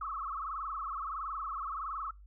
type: tone with frequency modulation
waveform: sine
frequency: 1211 Hz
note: D#6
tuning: 47 cents flat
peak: -35 dBFS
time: 0.01-2.11 s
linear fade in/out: 5 ms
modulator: 21.5 Hz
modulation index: 5.6
effects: noise-tail reverb RT60 0.2 s tail -23 dB re dry + added 50 Hz sine -51 dBFS peak until 2.26 s